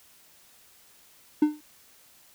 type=tone with exponential decay; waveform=triangle; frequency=301.2 Hz; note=D4; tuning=44 cents sharp; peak=-12 dBFS; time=1.42-1.61 s; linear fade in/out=5 ms; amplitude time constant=40 ms; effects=white hiss -57 dBFS RMS until 2.34 s